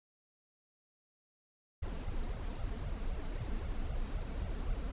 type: noise with flanger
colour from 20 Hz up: brown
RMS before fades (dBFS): -37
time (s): 1.82-4.92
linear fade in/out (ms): 10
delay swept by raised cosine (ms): 1.4 to 4.5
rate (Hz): 3.8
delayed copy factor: +0.7
effects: resampled to 8000 Hz